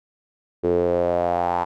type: tone with band-pass filter sweep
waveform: sawtooth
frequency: 87.31 Hz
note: F2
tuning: in tune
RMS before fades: -21 dBFS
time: 0.63-1.65 s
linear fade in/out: 20 ms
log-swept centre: 400 to 900 Hz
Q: 5.5
effects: none